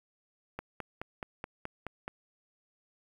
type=click train; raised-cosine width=0.5 ms; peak=-22 dBFS; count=8; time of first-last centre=0.59-2.079 s; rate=4.7 Hz; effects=9-bit